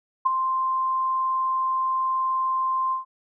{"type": "tone with ADSR envelope", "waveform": "sine", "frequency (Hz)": 1046.5, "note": "C6", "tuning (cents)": 0, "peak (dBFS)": -14, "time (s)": [0.25, 3.05], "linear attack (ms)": 14, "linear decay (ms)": 14, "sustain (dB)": -7, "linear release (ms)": 130, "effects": []}